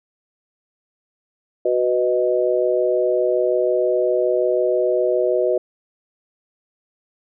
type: chord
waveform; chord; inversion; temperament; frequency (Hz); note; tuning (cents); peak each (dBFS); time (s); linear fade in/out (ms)
sine; B major; second; equal with one note detuned; 370 / 495.6 / 622.3; F#4 / B4 / D#5; 0 / +6 / 0; -20; 1.65-5.58; 5
effects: none